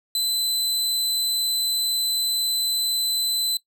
sawtooth tone, 4029 Hz, B7, 34 cents sharp, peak -18 dBFS, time 0.15-3.57 s, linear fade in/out 2 ms, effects noise-tail reverb RT60 0.1 s tail -19 dB re dry

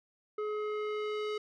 square tone with low-pass filter sweep, 423.6 Hz, G#4, 34 cents sharp, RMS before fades -35 dBFS, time 0.38-1.38 s, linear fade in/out 5 ms, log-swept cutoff 1300 to 4100 Hz, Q 1.1, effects none

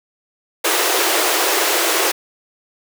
pink high-pass noise, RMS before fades -17 dBFS, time 0.64-2.12 s, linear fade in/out 10 ms, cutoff 320 Hz, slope 96 dB/octave, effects none

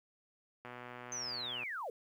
click train, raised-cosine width 0.5 ms, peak -32 dBFS, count 122, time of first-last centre 0.65-1.634 s, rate 123 Hz
sine linear sweep, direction down, 6272 to 415.3 Hz, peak -38 dBFS, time 1.12-1.9 s, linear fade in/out 2 ms
effects high-pass 80 Hz 12 dB/octave + 11-bit

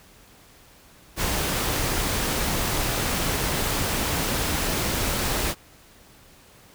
pink noise, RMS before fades -25 dBFS, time 1.16-5.55 s, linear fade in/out 50 ms, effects pink hiss -52 dBFS RMS until 6.74 s

